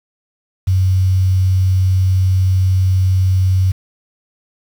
sine tone with quantisation, 93.7 Hz, F#2, 22 cents sharp, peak -10 dBFS, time 0.67-3.72 s, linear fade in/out 10 ms, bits 6, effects none

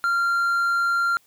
triangle tone, 1385 Hz, F6, 15 cents flat, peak -17 dBFS, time 0.04-1.17 s, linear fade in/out 0 ms, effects white hiss -60 dBFS RMS until 1.26 s

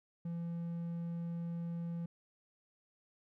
triangle tone, 169.5 Hz, E3, 49 cents sharp, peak -35 dBFS, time 0.25-2.06 s, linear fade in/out 5 ms, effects none

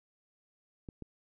clicks, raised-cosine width 3 ms, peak -30 dBFS, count 2, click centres 0.888 / 1.023 s, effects none

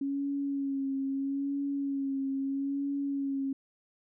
sine tone with vibrato, 275.8 Hz, C#4, 9 cents flat, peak -29 dBFS, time 0.01-3.53 s, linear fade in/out 5 ms, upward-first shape sine, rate 0.77 Hz, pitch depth 32 cents each way, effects none

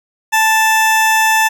20% pulse tone, 880 Hz, A5, in tune, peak -5 dBFS, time 0.32-1.49 s, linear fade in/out 20 ms, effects none

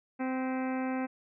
harmonic tone with a mistuned harmonic, 259.3 Hz, C4, 15 cents flat, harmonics 1 / 2 / 3 / 4 / 5 / 6 / 7 / 8 / 9 / 10, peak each -31 / -39 / -39 / -45 / -48 / -45 / -50 / -49 / -50 / -52 dBFS, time 0.19-1.07 s, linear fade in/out 20 ms, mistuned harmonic 7, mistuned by +60 cents, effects none

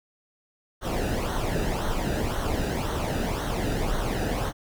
brown noise with flanger, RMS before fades -27 dBFS, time 0.81-4.53 s, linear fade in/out 50 ms, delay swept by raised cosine 0.4 to 0.94 ms, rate 1.9 Hz, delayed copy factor -0.65, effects none

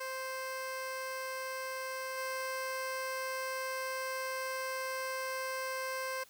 15% pulse tone with level steps, 523.3 Hz, C5, in tune, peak -31 / -29 dBFS, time 0-6.24 s, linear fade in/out 10 ms, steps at 2.17 s, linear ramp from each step 10 ms, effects white hiss -61 dBFS RMS until 6.29 s

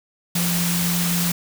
sine tone in noise, 173.8 Hz, F3, 8 cents flat, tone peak -21 dBFS, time 0.35-1.32 s, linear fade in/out 5 ms, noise white, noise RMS -24 dBFS, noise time 0.35-1.32 s, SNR 0 dB, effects none

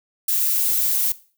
violet noise, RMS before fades -20 dBFS, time 0.28-1.12 s, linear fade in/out 5 ms, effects noise-tail reverb RT60 0.4 s tail -18 dB re dry

